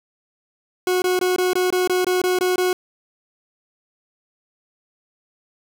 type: tone bursts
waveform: 40% pulse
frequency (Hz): 365.3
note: F#4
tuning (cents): -22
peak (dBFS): -16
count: 11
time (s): 0.87-2.73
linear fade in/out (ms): 2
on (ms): 150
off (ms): 21
effects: none